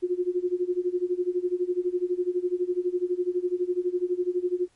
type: tone with tremolo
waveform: sine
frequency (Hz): 358.9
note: F4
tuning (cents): +47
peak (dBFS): -20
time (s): 0.02-4.68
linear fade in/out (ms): 20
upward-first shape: sine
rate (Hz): 12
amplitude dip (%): 90
effects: pink hiss -65 dBFS RMS until 4.75 s + MP3 48 kbps